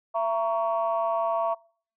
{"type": "chord", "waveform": "sine", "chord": "A# diminished", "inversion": "second", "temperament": "just", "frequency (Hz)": [671.3, 932.3, 1118.8], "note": ["E5", "A#5", "C#6"], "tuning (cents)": [31, 0, 16], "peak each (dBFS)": [-25, -29, -29], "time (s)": [0.14, 1.55], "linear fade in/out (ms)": 20, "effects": ["noise-tail reverb RT60 0.5 s tail -25 dB re dry", "tanh soft clip ceiling -15 dBFS"]}